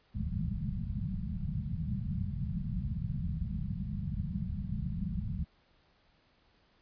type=low-pass noise; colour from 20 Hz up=white; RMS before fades=-35 dBFS; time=0.14-5.45 s; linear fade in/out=20 ms; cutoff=210 Hz; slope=96 dB/octave; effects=pink hiss -68 dBFS RMS until 6.81 s + resampled to 11025 Hz